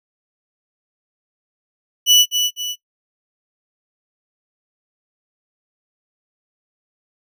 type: tone with echo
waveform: 30% pulse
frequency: 2960 Hz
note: F#7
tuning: in tune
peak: -5 dBFS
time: 2.06-2.26 s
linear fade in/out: 50 ms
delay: 250 ms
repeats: 2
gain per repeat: -7 dB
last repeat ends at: 2.76 s
effects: noise-tail reverb RT60 0.1 s tail -19 dB re dry